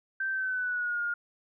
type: tone with pitch glide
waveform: sine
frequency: 1559 to 1421.4 Hz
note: G6 to F6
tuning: -10 to +30 cents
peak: -28 dBFS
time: 0.2-1.14 s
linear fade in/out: 5 ms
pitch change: -160 cents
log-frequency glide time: 0.31-1.01 s
effects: none